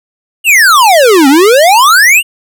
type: exponential two-way sweep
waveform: square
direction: down then up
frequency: 2939 to 261.6 to 2939 Hz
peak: -3 dBFS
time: 0.44-2.23 s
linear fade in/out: 50 ms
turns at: 1.28 s
effects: none